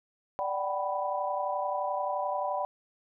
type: chord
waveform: sine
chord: G major seventh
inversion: second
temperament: equal with one note detuned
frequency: 587.3 / 752.5 / 784 / 987.8 Hz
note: D5 / F#5 / G5 / B5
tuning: 0 / +29 / 0 / 0 cents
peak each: -33 / -34 / -37 / -33 dBFS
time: 0.39-2.65 s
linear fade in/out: 0 ms
effects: none